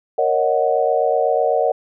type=chord; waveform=sine; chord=D# minor seventh; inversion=second; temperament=equal; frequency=466.2 / 554.4 / 622.3 / 740 Hz; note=A#4 / C#5 / D#5 / F#5; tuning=0 / 0 / 0 / 0 cents; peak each=-20 dBFS; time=0.18-1.72 s; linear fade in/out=5 ms; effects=none